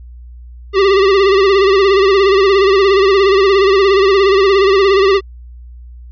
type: tone with vibrato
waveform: square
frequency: 391.2 Hz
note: G4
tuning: 4 cents flat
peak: -8 dBFS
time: 0.73-5.21 s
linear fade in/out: 50 ms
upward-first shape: sine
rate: 17 Hz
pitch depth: 69 cents each way
effects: added 60 Hz sine -31 dBFS peak until 6.11 s + resampled to 11025 Hz